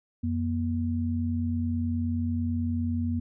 sine tone pair together, 89.3 / 238.8 Hz, F2 / A#3, +39 / +42 cents, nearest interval octave + perfect fourth, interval 1703 cents, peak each -28 dBFS, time 0.23-3.2 s, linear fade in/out 10 ms, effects none

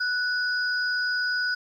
sine tone pair together, 1480 / 4938 Hz, F#6 / D#8, 0 / -14 cents, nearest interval octave + major sixth, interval 2086 cents, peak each -24 / -31 dBFS, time 0-1.55 s, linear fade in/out 10 ms, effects 10-bit

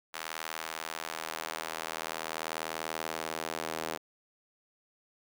square tone with high-pass filter sweep, 40.2 Hz, E1, 43 cents flat, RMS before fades -38 dBFS, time 0.13-3.98 s, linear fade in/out 20 ms, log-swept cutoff 1100 to 480 Hz, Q 0.81, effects none

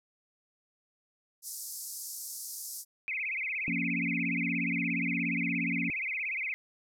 white band-pass noise, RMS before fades -41 dBFS, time 1.42-2.85 s, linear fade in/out 50 ms, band 4900 to 14000 Hz, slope 48 dB/octave
sine tone with vibrato, 2301 Hz, D7, 36 cents flat, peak -31 dBFS, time 3.08-6.54 s, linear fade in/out 0 ms, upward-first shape sine, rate 17 Hz, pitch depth 210 cents each way
sine chord, Bb minor, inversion second, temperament equal, 174.61 / 233.1 / 277.2 Hz, F3 / Bb3 / Db4, 0 / 0 / 0 cents, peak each -35 dBFS, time 3.68-5.9 s, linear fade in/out 0 ms
effects none

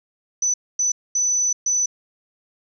sine tone bursts at uneven times, 5990 Hz, F#8, 20 cents sharp, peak -17 dBFS, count 4, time 0.42-0.54 / 0.79-0.92 / 1.15-1.53 / 1.66-1.86 s, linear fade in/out 5 ms, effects none

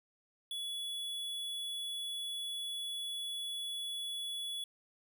square tone, 3400 Hz, G#7, 40 cents sharp, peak -38 dBFS, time 0.51-4.64 s, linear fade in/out 2 ms, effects none

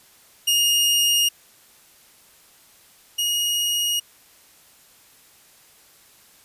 sawtooth tone pair in turn, 2851 / 2877 Hz, F7 / F#7, +35 / -49 cents, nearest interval unison, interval 16 cents, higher second, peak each -13 / -17 dBFS, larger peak first, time 0.47-1.29 / 3.18-4 s, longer neither, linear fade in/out 10 ms, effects white hiss -53 dBFS RMS until 6.44 s + resampled to 32000 Hz

